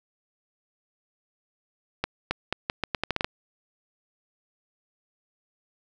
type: accelerating click train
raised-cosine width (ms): 0.3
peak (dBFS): -9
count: 11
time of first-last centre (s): 2.04-3.245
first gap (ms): 270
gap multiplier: 0.8
effects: none